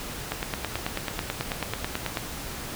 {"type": "click train", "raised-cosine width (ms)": 0.3, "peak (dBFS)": -11, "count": 18, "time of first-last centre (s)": [0.32, 2.172], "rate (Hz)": 9.18, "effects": ["pink hiss -36 dBFS RMS until 2.75 s"]}